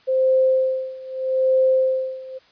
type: tone with tremolo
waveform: sine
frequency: 522 Hz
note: C5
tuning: 4 cents flat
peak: -13 dBFS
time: 0.07-2.39 s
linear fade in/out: 20 ms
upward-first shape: sine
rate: 0.8 Hz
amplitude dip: 90%
effects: white hiss -55 dBFS RMS until 2.51 s + resampled to 11025 Hz